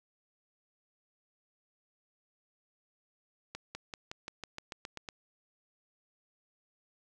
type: accelerating click train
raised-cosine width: 0.2 ms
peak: -23 dBFS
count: 11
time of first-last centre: 3.55-5.088 s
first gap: 200 ms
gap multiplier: 0.94
effects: none